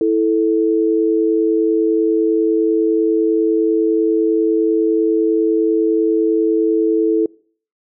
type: tone pair together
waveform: sine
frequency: 328.5 / 438.5 Hz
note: E4 / A4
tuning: -6 / -6 cents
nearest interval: perfect fourth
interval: 500 cents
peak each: -15 dBFS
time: 0.01-7.26 s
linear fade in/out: 2 ms
effects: noise-tail reverb RT60 0.5 s tail -25 dB re dry